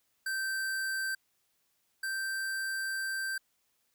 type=tone pair in turn; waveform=square; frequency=1558 / 1564.5 Hz; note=G6 / G6; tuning=-11 / -4 cents; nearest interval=unison; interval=7 cents; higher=second; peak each=-32 / -33 dBFS; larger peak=first; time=0.26-1.15 / 2.03-3.38 s; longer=second; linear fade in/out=5 ms; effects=white hiss -75 dBFS RMS until 3.94 s